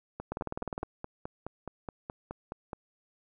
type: two click trains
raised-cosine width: 1 ms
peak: -23 / -20 dBFS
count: 13 / 11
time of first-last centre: 0.2-2.732 / 0.32-0.83 s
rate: 4.74 / 19.6 Hz
effects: none